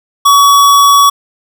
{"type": "tone", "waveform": "square", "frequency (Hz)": 1130, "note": "C#6", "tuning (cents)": 33, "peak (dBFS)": -4, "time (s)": [0.25, 1.1], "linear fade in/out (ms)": 10, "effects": []}